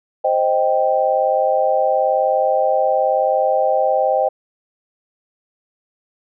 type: chord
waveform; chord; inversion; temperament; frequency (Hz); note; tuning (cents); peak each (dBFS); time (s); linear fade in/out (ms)
sine; C minor; none; equal; 523.3 / 622.3 / 784; C5 / Eb5 / G5; 0 / 0 / 0; -18; 0.24-4.29; 10
effects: none